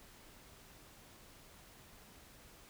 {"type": "silence", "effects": ["pink hiss -59 dBFS RMS until 2.69 s"]}